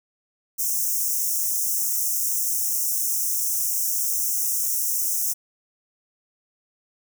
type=high-pass noise; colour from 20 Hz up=white; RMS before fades=-24 dBFS; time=0.58-5.34 s; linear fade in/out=20 ms; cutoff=5500 Hz; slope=96 dB/octave; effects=none